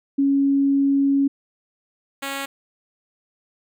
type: tone pair in turn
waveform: sine / 5% pulse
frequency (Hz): 277.2 / 275.4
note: C#4 / C#4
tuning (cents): 0 / -11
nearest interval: unison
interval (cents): 11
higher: first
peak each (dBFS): -15 / -15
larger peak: neither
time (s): 0.18-1.28 / 2.22-2.46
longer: first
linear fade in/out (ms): 10
effects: none